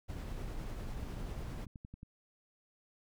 brown noise with tremolo, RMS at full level -40 dBFS, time 0.08-1.66 s, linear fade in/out 20 ms, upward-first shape triangle, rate 10 Hz, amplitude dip 25%
click train, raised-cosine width 5 ms, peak -35 dBFS, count 13, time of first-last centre 0.94-2.031 s, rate 11 Hz
effects none

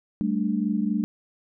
sine chord, G suspended second, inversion none, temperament equal, 196 / 220 / 293.7 Hz, G3 / A3 / D4, 0 / 0 / 0 cents, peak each -26 / -25 / -29 dBFS, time 0.21-1.04 s, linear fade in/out 0 ms, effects none

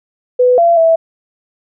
sine tone with pitch steps, 498.1 / 681 / 656 Hz, B4 / F5 / E5, +15 / -44 / -9 cents, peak -6 dBFS, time 0.39-0.96 s, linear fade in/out 10 ms, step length 190 ms, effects none

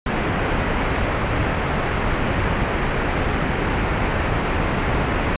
pink low-pass noise, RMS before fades -21 dBFS, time 0.06-5.36 s, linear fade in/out 2 ms, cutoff 2500 Hz, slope 24 dB/octave, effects resampled to 8000 Hz

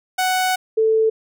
sawtooth / sine tone pair in turn, 743 / 441.8 Hz, F#5 / A4, +7 / +7 cents, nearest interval major sixth, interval 900 cents, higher first, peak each -13 dBFS, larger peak neither, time 0.18-0.56 / 0.77-1.1 s, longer first, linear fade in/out 10 ms, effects none

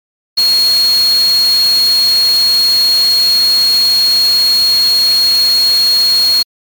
sine tone in noise, 4300 Hz, C8, 47 cents sharp, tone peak -7 dBFS, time 0.37-6.43 s, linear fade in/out 10 ms, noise white, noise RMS -22 dBFS, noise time 0.37-6.43 s, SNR +12 dB, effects MP3 96 kbps

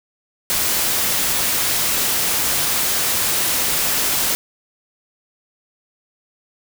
white noise, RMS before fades -19 dBFS, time 0.5-4.35 s, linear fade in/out 0 ms, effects none

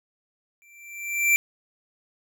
square tone with exponential growth, 2349 Hz, D7, in tune, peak -15 dBFS, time 0.62-1.36 s, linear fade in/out 0 ms, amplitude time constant 160 ms, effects none

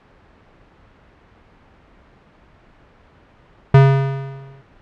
square tone with exponential decay, 136.3 Hz, C#3, 29 cents flat, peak -5 dBFS, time 3.74-4.62 s, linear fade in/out 5 ms, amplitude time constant 190 ms, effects pink hiss -50 dBFS RMS until 4.81 s + low-pass 2000 Hz 12 dB/octave

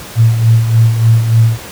sine tone with tremolo, 113.7 Hz, A#2, 43 cents flat, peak -3 dBFS, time 0.15-1.58 s, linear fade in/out 50 ms, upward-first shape sine, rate 3.4 Hz, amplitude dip 60%, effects pink hiss -29 dBFS RMS until 1.71 s + high-pass 60 Hz 12 dB/octave

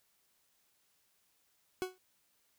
40% pulse tone with exponential decay, 370 Hz, F#4, in tune, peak -29 dBFS, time 1.82-1.98 s, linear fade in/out 0 ms, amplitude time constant 33 ms, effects white hiss -74 dBFS RMS until 2.58 s

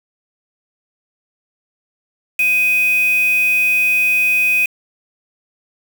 sine tone with quantisation, 2500 Hz, D#7, 8 cents sharp, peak -12 dBFS, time 2.39-4.66 s, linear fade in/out 5 ms, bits 4, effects none

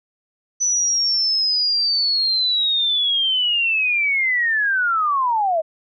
sine linear sweep, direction down, 6000 to 614 Hz, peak -16 dBFS, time 0.6-5.62 s, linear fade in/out 20 ms, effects none

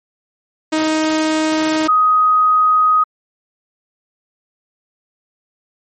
sawtooth / sine tone pair in turn, 313.3 / 1253.2 Hz, D#4 / D#6, +12 / +12 cents, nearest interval 2 octaves, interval 2400 cents, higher second, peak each -10 / -9 dBFS, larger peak second, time 0.72-1.88 / 1.88-3.04 s, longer neither, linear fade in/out 10 ms, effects MP3 32 kbps

